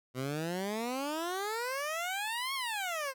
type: exponential two-way sweep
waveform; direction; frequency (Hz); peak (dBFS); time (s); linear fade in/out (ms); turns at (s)
15% pulse; up then down; 124.3 to 1111 to 513; -27; 0.14-3.14; 50; 2.54
effects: none